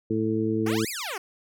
harmonic tone, 110 Hz, A2, in tune, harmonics 1 / 2 / 3 / 4, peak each -31 / -28 / -26 / -29 dBFS, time 0.1-0.85 s, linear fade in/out 5 ms
10% pulse exponential two-way sweep, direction up then down, 349.4 to 2637 to 349.4 Hz, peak -22 dBFS, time 0.66-1.18 s, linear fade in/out 5 ms, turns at 0.89 s
effects none

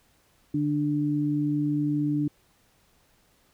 sine tone pair together, 147.3 / 295.1 Hz, D3 / D4, +6 / +8 cents, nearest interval octave, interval 1202 cents, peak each -28 / -24 dBFS, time 0.54-2.28 s, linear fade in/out 5 ms, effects pink hiss -64 dBFS RMS until 3.53 s

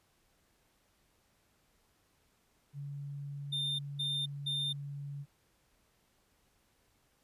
sine tone, 142 Hz, C#3, 42 cents sharp, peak -39 dBFS, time 2.73-5.26 s, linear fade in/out 50 ms
triangle tone bursts, 3611 Hz, A7, 44 cents sharp, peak -31 dBFS, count 3, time 3.52-4.73 s, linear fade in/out 10 ms, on 270 ms, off 200 ms
effects pink hiss -72 dBFS RMS until 7.23 s + resampled to 32000 Hz

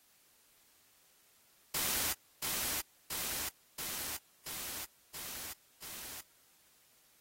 white noise with echo, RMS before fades -34 dBFS, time 1.74-2.13 s, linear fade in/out 5 ms, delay 680 ms, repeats 6, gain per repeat -2 dB, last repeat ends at 6.21 s, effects white hiss -67 dBFS RMS until 7.2 s + AAC 48 kbps

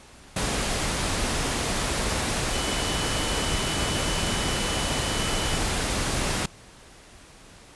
sine tone in noise, 2987 Hz, F#7, 16 cents sharp, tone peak -34 dBFS, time 2.53-5.58 s, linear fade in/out 5 ms, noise pink, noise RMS -26 dBFS, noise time 0.36-6.46 s, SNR -11 dB, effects pink hiss -49 dBFS RMS until 7.75 s + resampled to 24000 Hz

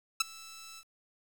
10% pulse tone with ADSR envelope, 1318.5 Hz, E6, in tune, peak -14 dBFS, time 0.2-0.84 s, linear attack 8 ms, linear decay 15 ms, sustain -24 dB, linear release 59 ms, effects 9-bit

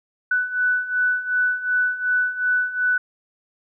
sine beating tone pair, 1489 / 1491.7 Hz, F#6 / F#6, +11 / +14 cents, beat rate 2.7 Hz, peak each -24 / -20 dBFS, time 0.31-2.98 s, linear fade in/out 5 ms, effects none

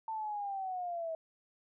sine linear sweep, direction down, 895 to 640 Hz, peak -35 dBFS, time 0.08-1.15 s, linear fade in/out 2 ms, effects none

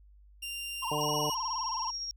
sawtooth tone with pitch glide, 2786 to 2903 Hz, F7 to F#7, -5 to -34 cents, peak -33 dBFS, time 0.42-1.35 s, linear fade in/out 10 ms, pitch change +71 cents, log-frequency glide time 0.87-1.14 s
triangle tone with vibrato, 969 Hz, B5, 33 cents flat, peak -31 dBFS, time 0.82-1.91 s, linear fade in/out 10 ms, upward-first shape sine, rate 19 Hz, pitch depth 160 cents each way
harmonic tone, 150 Hz, D3, 37 cents sharp, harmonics 1 / 2 / 3 / 4 / 5, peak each -37 / -39 / -36 / -37 / -38 dBFS, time 0.91-1.3 s, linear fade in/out 5 ms
sine tone with tremolo, 5588 Hz, F8, in tune, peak -33 dBFS, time 1.01-2.11 s, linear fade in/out 0 ms, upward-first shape sine, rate 14 Hz, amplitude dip 30%
effects added 50 Hz sine -54 dBFS peak until 2.16 s

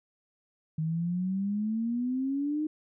sine exponential sweep, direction up, 155.56 to 311.1 Hz, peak -27 dBFS, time 0.78-2.67 s, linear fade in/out 5 ms, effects none

